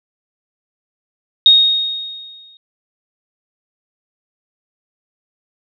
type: tone with exponential decay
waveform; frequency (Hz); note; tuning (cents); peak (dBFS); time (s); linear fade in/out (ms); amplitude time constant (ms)
sine; 3729; A#7; 0; -3; 1.46-2.57; 1; 240
effects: none